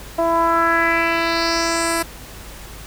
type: tone with low-pass filter sweep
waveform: 10% pulse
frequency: 333 Hz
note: E4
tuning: 18 cents sharp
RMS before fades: -18 dBFS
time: 0.18-2.03 s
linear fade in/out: 10 ms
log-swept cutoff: 740 to 11000 Hz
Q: 3.1
effects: added 50 Hz sine -39 dBFS peak until 2.86 s + pink hiss -38 dBFS RMS until 2.86 s